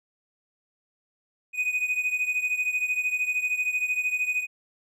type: beating tone pair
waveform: triangle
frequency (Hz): 2489 / 2502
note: D#7 / D#7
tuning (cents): 0 / +9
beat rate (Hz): 13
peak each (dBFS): -24 / -28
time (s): 1.53-4.47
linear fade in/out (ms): 50
effects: none